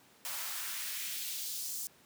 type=noise with high-pass filter sweep; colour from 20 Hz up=white; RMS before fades=-39 dBFS; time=0.25-1.87 s; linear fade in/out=0 ms; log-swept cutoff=760 to 6800 Hz; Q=1.2; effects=pink hiss -62 dBFS RMS until 2.05 s + high-pass 150 Hz 12 dB/octave